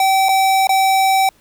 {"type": "tone with dropouts", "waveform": "square", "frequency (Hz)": 770, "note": "G5", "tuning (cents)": -31, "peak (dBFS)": -12, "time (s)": [0, 1.29], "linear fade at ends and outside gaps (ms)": 2, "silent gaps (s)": [[0.286, 0.29], [0.671, 0.692]], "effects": ["pink hiss -54 dBFS RMS until 1.4 s"]}